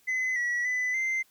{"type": "tone with pitch steps", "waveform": "sine", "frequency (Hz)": [2029, 1934, 2000, 2080], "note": ["B6", "B6", "B6", "C7"], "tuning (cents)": [46, -37, 21, -11], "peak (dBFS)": -23, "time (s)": [0.07, 1.23], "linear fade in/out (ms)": 20, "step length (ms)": 290, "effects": ["tanh soft clip ceiling -25 dBFS", "white hiss -64 dBFS RMS until 1.3 s"]}